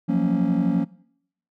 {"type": "chord", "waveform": "triangle", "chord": "Gb major seventh", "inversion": "third", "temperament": "just", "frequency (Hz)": [173.43, 185, 231.2, 277.5], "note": ["F3", "Gb3", "Bb3", "Db4"], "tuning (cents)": [-12, 0, -14, 2], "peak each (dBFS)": -21, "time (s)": [0.08, 0.85], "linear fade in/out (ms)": 20, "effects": ["noise-tail reverb RT60 0.7 s tail -23 dB re dry", "tanh soft clip ceiling -11 dBFS"]}